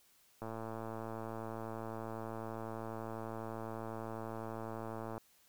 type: click train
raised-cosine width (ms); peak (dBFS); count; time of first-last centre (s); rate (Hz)
1; -29; 534; 0.42-5.179; 112
effects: white hiss -68 dBFS RMS until 5.48 s